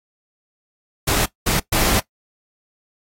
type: noise bursts at uneven times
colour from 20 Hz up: pink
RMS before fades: -18 dBFS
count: 3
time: 1.07-1.26 / 1.46-1.6 / 1.72-2 s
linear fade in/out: 10 ms
effects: noise-tail reverb RT60 0.1 s tail -19 dB re dry + AAC 48 kbps